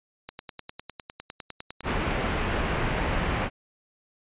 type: click train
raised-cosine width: 0.2 ms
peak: -19 dBFS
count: 21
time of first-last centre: 0.29-2.312 s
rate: 9.89 Hz
type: low-pass noise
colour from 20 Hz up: pink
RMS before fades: -27 dBFS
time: 1.83-3.5 s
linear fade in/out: 50 ms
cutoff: 2800 Hz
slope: 24 dB/octave
effects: resampled to 8000 Hz